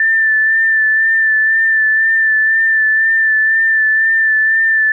sine tone with vibrato, 1772 Hz, A6, 12 cents sharp, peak -9 dBFS, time 0-4.92 s, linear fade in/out 2 ms, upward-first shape sine, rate 2 Hz, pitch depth 23 cents each way, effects none

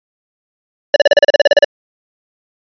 square tone bursts, 579 Hz, D5, 25 cents flat, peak -4 dBFS, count 13, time 0.94-1.645 s, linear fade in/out 2 ms, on 21 ms, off 36 ms, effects resampled to 11025 Hz

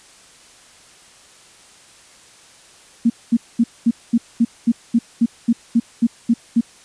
sine tone bursts, 233.1 Hz, A#3, in tune, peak -10 dBFS, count 14, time 3.05-6.61 s, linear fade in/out 10 ms, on 50 ms, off 220 ms, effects white hiss -47 dBFS RMS until 6.84 s + resampled to 22050 Hz

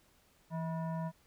sine tone with frequency modulation, 165.6 Hz, E3, 8 cents sharp, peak -34 dBFS, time 0.5-1.12 s, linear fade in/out 50 ms, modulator 808 Hz, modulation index 0.71, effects pink hiss -68 dBFS RMS until 1.26 s

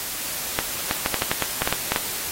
clicks, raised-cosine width 0.3 ms, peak -4 dBFS, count 12, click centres 0.589 / 0.911 / 1.061 / 1.143 / 1.221 / 1.315 / 1.423 / 1.62 / 1.675 / 1.726 / 1.92 / 1.961 s, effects white hiss -29 dBFS RMS until 2.31 s + AAC 48 kbps

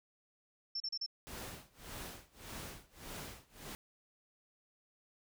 sine tone bursts, 5380 Hz, E8, 34 cents sharp, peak -36 dBFS, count 4, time 0.75-1.063 s, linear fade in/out 5 ms, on 52 ms, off 35 ms
pink noise with tremolo, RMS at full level -45 dBFS, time 1.27-3.75 s, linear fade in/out 0 ms, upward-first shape sine, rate 1.7 Hz, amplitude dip 95%
effects none

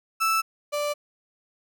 35% pulse tone pair in turn, 1318.5 / 587.3 Hz, E6 / D5, 0 / 0 cents, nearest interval octave + major second, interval 1400 cents, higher first, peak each -19 / -23 dBFS, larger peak first, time 0.2-0.42 / 0.72-0.94 s, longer neither, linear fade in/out 20 ms, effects none

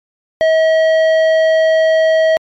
sine tone with tanh clipping, 640 Hz, D#5, 49 cents sharp, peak -10 dBFS, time 0.41-2.37 s, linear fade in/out 0 ms, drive 11 dB, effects MP3 64 kbps

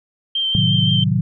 sine tone with vibrato, 3136 Hz, G7, in tune, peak -17 dBFS, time 0.35-1.04 s, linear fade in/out 5 ms, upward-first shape sine, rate 5.8 Hz, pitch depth 16 cents each way
sine chord, A diminished seventh, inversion none, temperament equal, 110 / 130.81 / 155.56 / 185 Hz, A2 / C3 / Eb3 / Gb3, 0 / 0 / 0 / 0 cents, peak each -20 dBFS, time 0.55-1.21 s, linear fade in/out 0 ms
effects none

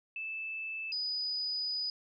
sine tone pair in turn, 2631 / 4967 Hz, E7 / D#8, -4 / -4 cents, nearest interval major seventh, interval 1100 cents, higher second, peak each -36 / -32 dBFS, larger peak second, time 0.16-0.92 / 0.92-1.9 s, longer second, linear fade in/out 2 ms, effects none

